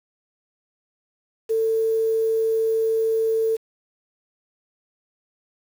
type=tone with quantisation; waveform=sine; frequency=446.7 Hz; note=A4; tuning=26 cents sharp; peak=-18 dBFS; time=1.49-3.57 s; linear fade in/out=20 ms; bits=7; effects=none